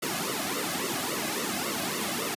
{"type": "noise with flanger", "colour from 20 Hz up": "pink", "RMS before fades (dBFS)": -30, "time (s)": [0.02, 2.35], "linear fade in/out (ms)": 10, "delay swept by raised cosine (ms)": [1.2, 2.2], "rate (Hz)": 3.6, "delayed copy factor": -0.95, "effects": ["high-pass 200 Hz 12 dB/octave", "resampled to 32000 Hz"]}